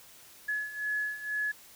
sine beating tone pair, 1699 / 1701.1 Hz, G#6 / G#6, +39 / +41 cents, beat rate 2.1 Hz, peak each -36 / -32 dBFS, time 0.48-1.52 s, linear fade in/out 10 ms, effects white hiss -54 dBFS RMS until 1.75 s

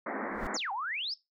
pink band-pass noise, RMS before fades -36 dBFS, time 0.06-0.57 s, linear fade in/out 5 ms, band 200 to 2100 Hz, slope 96 dB/octave
brown noise with exponential growth, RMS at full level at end -35 dBFS, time 0.24-0.47 s, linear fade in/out 1 ms, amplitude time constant 48 ms
sine exponential two-way sweep, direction down then up, 7680 to 752 to 5420 Hz, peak -32 dBFS, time 0.54-1.14 s, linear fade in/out 5 ms, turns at 0.72 s
effects noise-tail reverb RT60 0.2 s tail -19 dB re dry

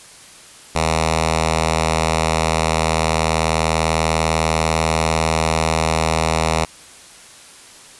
5% pulse tone with notch filter, 80.2 Hz, E2, 47 cents flat, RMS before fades -18 dBFS, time 0.75-6.65 s, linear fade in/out 5 ms, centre 310 Hz, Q 0.99, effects white hiss -42 dBFS RMS until 7.99 s + resampled to 24000 Hz

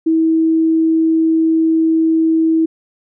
sine tone, 323 Hz, E4, 35 cents flat, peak -10 dBFS, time 0.06-2.66 s, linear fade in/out 10 ms, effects none

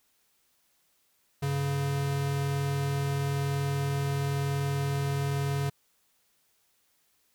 square tone pair together, 98.99 / 140 Hz, G2 / C#3, +17 / +18 cents, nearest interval tritone, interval 601 cents, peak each -37 / -28 dBFS, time 1.42-5.7 s, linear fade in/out 10 ms, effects white hiss -70 dBFS RMS until 7.34 s

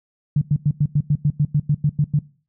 sine tone bursts, 146.83 Hz, D3, in tune, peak -13 dBFS, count 13, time 0.36-2.191 s, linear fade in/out 5 ms, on 55 ms, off 93 ms, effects noise-tail reverb RT60 0.4 s tail -20 dB re dry

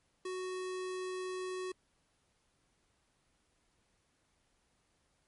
square tone, 370 Hz, F#4, in tune, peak -38 dBFS, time 0.25-1.72 s, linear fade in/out 5 ms, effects pink hiss -75 dBFS RMS until 5.27 s + MP3 48 kbps

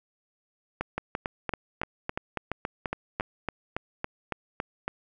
two click trains, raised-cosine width 0.5 ms, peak -14 / -14 dBFS, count 15 / 8, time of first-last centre 0.98-4.88 / 0.81-3.199 s, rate 3.59 / 2.93 Hz, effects none

